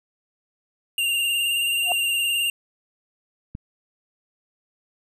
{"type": "tone with vibrato", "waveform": "square", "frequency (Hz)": 2794, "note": "F7", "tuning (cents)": 0, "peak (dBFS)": -21, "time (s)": [0.98, 2.5], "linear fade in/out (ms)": 2, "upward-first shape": "sine", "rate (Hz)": 19, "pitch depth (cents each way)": 32}
{"type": "tone with exponential growth", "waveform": "sine", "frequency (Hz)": 714, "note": "F5", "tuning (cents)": 38, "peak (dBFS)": -18, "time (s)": [1.82, 1.92], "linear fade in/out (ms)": 1, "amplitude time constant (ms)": 20}
{"type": "click", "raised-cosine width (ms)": 5, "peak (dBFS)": -20, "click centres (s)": 3.551}
{"effects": []}